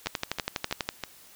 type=two click trains; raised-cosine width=0.2 ms; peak=-14 / -10 dBFS; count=4 / 11; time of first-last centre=0.06-1.037 / 0.07-0.89 s; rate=3.07 / 12.2 Hz; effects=white hiss -53 dBFS RMS until 1.35 s